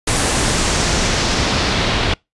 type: noise with low-pass filter sweep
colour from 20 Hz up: pink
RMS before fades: -17 dBFS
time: 0.07-2.14 s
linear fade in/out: 5 ms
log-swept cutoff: 10000 to 3600 Hz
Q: 1.4
effects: noise-tail reverb RT60 0.2 s tail -26 dB re dry + resampled to 24000 Hz